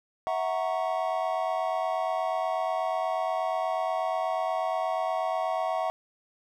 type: chord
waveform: triangle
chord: F# dominant seventh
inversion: third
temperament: equal with one note detuned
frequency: 651.7 / 740 / 932.3 / 1108.7 Hz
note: E5 / F#5 / A#5 / C#6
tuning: -20 / 0 / 0 / 0 cents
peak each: -28 / -28 / -34 / -33 dBFS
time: 0.27-5.9 s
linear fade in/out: 0 ms
effects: none